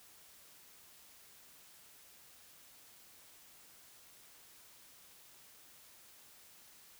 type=silence; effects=white hiss -60 dBFS RMS until 6.99 s